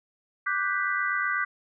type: chord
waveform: sine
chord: G major seventh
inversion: second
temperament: equal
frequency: 1174.7 / 1480 / 1568 / 1975.5 Hz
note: D6 / F#6 / G6 / B6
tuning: 0 / 0 / 0 / 0 cents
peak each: -30 dBFS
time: 0.46-1.45 s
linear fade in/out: 10 ms
effects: none

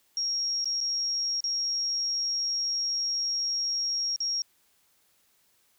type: tone with dropouts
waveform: sine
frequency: 5588 Hz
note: F8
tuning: in tune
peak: -26 dBFS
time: 0.17-4.42 s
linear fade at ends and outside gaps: 1 ms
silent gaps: 0.644-0.656 / 0.805-0.811 / 1.405-1.44 / 4.161-4.204 s
effects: white hiss -67 dBFS RMS until 5.78 s

